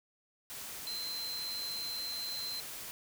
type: tone in noise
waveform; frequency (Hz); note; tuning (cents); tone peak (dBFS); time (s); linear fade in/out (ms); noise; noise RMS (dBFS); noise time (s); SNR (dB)
sine; 4098; C8; -37; -37; 0.87-2.6; 0; white; -44; 0.5-2.91; +4
effects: none